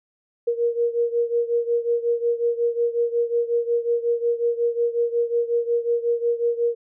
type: beating tone pair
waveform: sine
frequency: 469.7 / 475.2 Hz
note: A#4 / A#4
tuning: +13 / +33 cents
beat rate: 5.5 Hz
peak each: -21 / -24 dBFS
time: 0.47-6.75 s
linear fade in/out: 10 ms
effects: none